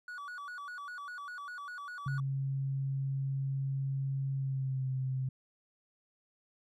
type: tone with vibrato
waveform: triangle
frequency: 1294 Hz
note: E6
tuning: 32 cents flat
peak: -39 dBFS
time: 0.08-2.2 s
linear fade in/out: 2 ms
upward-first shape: square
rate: 5 Hz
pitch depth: 210 cents each way
type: tone with pitch glide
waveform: sine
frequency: 136 to 131.06 Hz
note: C#3 to C3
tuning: -33 to +3 cents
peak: -31 dBFS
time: 2.06-5.29 s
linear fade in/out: 5 ms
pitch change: -64 cents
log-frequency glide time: 4.34-4.88 s
effects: none